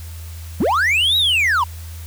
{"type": "linear two-way sweep", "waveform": "triangle", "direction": "up then down", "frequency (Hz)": [138.59, 3912, 901], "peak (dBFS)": -12, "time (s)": [0.6, 1.64], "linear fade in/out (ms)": 5, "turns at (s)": 1.17, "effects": ["added 82 Hz sine -30 dBFS peak until 2.06 s", "white hiss -42 dBFS RMS until 2.06 s"]}